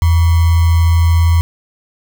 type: tone with sample-and-hold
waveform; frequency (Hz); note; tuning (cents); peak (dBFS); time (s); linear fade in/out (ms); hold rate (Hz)
sine; 83.6; E2; +25; -7; 0.02-1.41; 0; 1050
effects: none